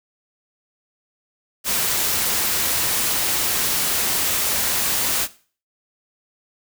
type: noise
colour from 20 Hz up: white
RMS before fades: -21 dBFS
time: 1.64-5.28 s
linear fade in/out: 50 ms
effects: noise-tail reverb RT60 0.4 s tail -17 dB re dry